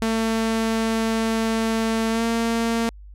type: tone with pitch glide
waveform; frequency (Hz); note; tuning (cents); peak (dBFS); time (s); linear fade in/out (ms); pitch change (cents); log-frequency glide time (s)
sawtooth; 224.3 to 229.7; A3 to A#3; +34 to -25; -16; 0.02-2.89; 0; +41; 2.1-2.23
effects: added 50 Hz sine -39 dBFS peak until 3.14 s + low-pass 11000 Hz 12 dB/octave